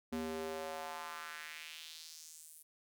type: tone with high-pass filter sweep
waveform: square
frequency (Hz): 79.5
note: D#2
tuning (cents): +38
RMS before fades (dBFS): -45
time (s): 0.12-2.63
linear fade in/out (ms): 10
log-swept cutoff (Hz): 240 to 11000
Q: 2.2
effects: none